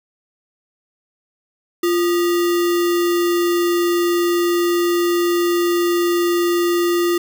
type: tone with sample-and-hold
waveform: sine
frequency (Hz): 347.3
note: F4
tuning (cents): -10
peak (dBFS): -14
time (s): 1.83-7.18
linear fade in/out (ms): 5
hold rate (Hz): 1575
effects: none